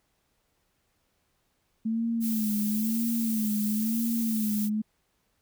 sine tone with vibrato, 220 Hz, A3, in tune, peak -25 dBFS, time 1.85-4.82 s, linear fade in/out 10 ms, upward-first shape sine, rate 1 Hz, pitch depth 85 cents each way
violet noise, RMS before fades -35 dBFS, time 2.2-4.7 s, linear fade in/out 50 ms
effects pink hiss -73 dBFS RMS until 5.41 s

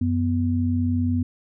sine tone pair together, 92.48 / 246.9 Hz, F#2 / B3, 0 / 0 cents, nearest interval octave + perfect fourth, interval 1700 cents, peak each -22 / -22 dBFS, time 0.01-1.23 s, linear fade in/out 5 ms, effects none

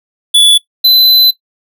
square tone pair in turn, 3442 / 4029 Hz, A7 / B7, -39 / +34 cents, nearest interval minor third, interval 273 cents, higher second, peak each -4 dBFS, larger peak neither, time 0.34-0.58 / 0.84-1.31 s, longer second, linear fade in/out 10 ms, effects noise-tail reverb RT60 0.1 s tail -17 dB re dry

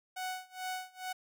sawtooth tone with tremolo, 742 Hz, F#5, 5 cents sharp, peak -31 dBFS, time 0.16-1.13 s, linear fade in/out 10 ms, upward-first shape sine, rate 2.3 Hz, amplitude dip 95%, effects none

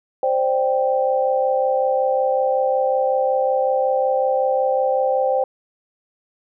sine chord, C suspended second, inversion none, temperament just, 523.3 / 588.7 / 784.9 Hz, C5 / D5 / G5, 0 / +4 / +2 cents, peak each -18 / -24 / -21 dBFS, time 0.23-5.44 s, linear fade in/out 2 ms, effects none

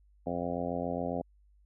harmonic tone, 87.31 Hz, F2, in tune, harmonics 1 / 2 / 3 / 4 / 5 / 6 / 7 / 8 / 9, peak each -45 / -39 / -37 / -44 / -41 / -38 / -39 / -39 / -44 dBFS, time 0.26-1.22 s, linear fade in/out 10 ms, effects added 50 Hz sine -60 dBFS peak until 1.65 s

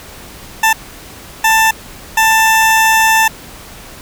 20% pulse tone bursts at uneven times, 887 Hz, A5, 14 cents sharp, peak -3 dBFS, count 3, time 0.63-0.73 / 1.44-1.71 / 2.17-3.28 s, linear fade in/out 5 ms, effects pink hiss -34 dBFS RMS until 4.01 s

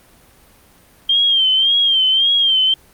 sine tone with vibrato, 3174 Hz, G7, 21 cents sharp, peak -11 dBFS, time 1.09-2.74 s, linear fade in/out 5 ms, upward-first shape sine, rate 1.8 Hz, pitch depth 71 cents each way, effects pink hiss -49 dBFS RMS until 2.93 s + Opus 32 kbps

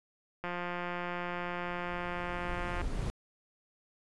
click train, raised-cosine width 0.5 ms, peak -22 dBFS, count 419, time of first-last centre 0.44-2.815 s, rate 176 Hz
brown noise with exponential growth, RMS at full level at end -31 dBFS, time 0.7-3.1 s, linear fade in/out 0 ms, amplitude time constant 520 ms
effects resampled to 24000 Hz

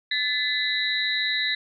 sine tone cluster, 1739 / 2016 / 3802 / 4003 Hz, A6 / B6 / A#7 / B7, -21 / +35 / +33 / +23 cents, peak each -28 dBFS, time 0.11-1.55 s, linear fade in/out 5 ms, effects none

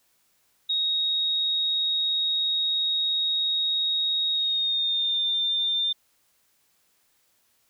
sine tone with pitch glide, 3763 to 3597 Hz, A#7 to A7, +16 to +37 cents, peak -22 dBFS, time 0.69-5.93 s, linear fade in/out 10 ms, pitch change -79 cents, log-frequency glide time 4.32-5.23 s, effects white hiss -67 dBFS RMS until 7.69 s

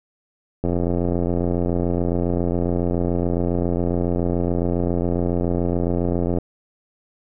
click train, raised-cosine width 2 ms, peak -9 dBFS, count 502, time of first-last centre 0.64-6.385 s, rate 87.2 Hz, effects none

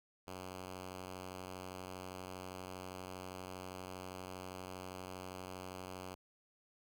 5% pulse tone, 92.5 Hz, F#2, in tune, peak -34 dBFS, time 0.27-6.15 s, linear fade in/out 5 ms, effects none

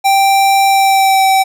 square tone with pitch glide, 784 to 770.5 Hz, G5 to G5, 0 to -30 cents, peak -8 dBFS, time 0.04-1.44 s, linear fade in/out 20 ms, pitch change -30 cents, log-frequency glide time 0.67-1.25 s, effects none

